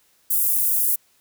pink high-pass noise, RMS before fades -20 dBFS, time 0.3-0.96 s, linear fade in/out 10 ms, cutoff 11000 Hz, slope 24 dB/octave, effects white hiss -61 dBFS RMS until 1.2 s

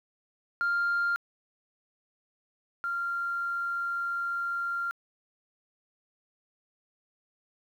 sine tone pair in turn, 1396.9 / 1387.3 Hz, F6 / F6, 0 / -12 cents, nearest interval unison, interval 12 cents, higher first, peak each -23 / -28 dBFS, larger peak first, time 0.61-1.16 / 2.84-4.91 s, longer second, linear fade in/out 0 ms, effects tanh soft clip ceiling -22 dBFS + 10-bit

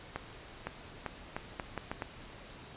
accelerating click train, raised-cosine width 0.5 ms, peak -20 dBFS, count 8, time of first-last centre 0.16-2.022 s, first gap 510 ms, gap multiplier 0.77, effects pink hiss -50 dBFS RMS until 2.76 s + resampled to 8000 Hz

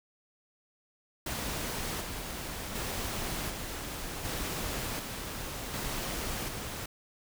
pink noise with tremolo, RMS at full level -35 dBFS, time 1.26-6.86 s, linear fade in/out 5 ms, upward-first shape square, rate 0.67 Hz, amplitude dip 35%, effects none

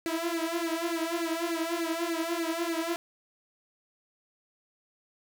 sawtooth tone with flanger, 333.2 Hz, E4, 19 cents sharp, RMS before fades -31 dBFS, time 0.06-2.96 s, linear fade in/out 0 ms, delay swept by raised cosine 0.44 to 4.44 ms, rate 3.4 Hz, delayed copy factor +0.95, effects none

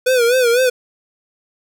square tone with vibrato, 490.7 Hz, B4, 11 cents flat, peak -12 dBFS, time 0.06-0.7 s, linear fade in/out 10 ms, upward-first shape sine, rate 4 Hz, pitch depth 99 cents each way, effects none

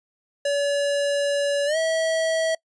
square tone with pitch glide, 570 to 647.2 Hz, C#5 to E5, +48 to -32 cents, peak -21 dBFS, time 0.45-2.55 s, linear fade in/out 5 ms, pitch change +220 cents, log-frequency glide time 1.66-1.77 s, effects noise-tail reverb RT60 0.1 s tail -25 dB re dry + resampled to 22050 Hz

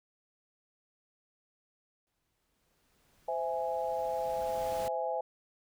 pink noise with exponential growth, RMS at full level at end -43 dBFS, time 2.07-4.88 s, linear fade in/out 0 ms, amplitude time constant 610 ms
sine chord, C augmented, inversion none, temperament equal with one note detuned, 516.3 / 659.3 / 830.6 Hz, C5 / E5 / G#5, -23 / 0 / 0 cents, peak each -35 dBFS, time 3.28-5.21 s, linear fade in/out 5 ms
effects none

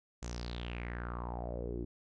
sawtooth tone with low-pass filter sweep, 59.5 Hz, A#1, 36 cents sharp, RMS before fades -40 dBFS, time 0.22-1.85 s, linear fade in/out 10 ms, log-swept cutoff 7000 to 320 Hz, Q 5.4, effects none

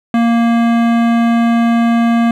sine tone with hard clipping, 232.8 Hz, A#3, 2 cents flat, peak -11 dBFS, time 0.14-2.31 s, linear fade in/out 2 ms, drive 17 dB, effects none

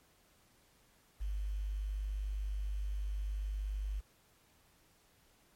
sine tone with quantisation, 50.3 Hz, G1, 45 cents sharp, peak -34 dBFS, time 1.2-4.01 s, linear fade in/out 20 ms, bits 10, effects pink hiss -68 dBFS RMS until 5.55 s + MP3 64 kbps

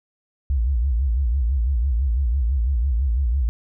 sine tone with vibrato, 62.7 Hz, B1, 27 cents sharp, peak -17 dBFS, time 0.5-3.49 s, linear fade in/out 0 ms, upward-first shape sine, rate 6 Hz, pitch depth 210 cents each way, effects none

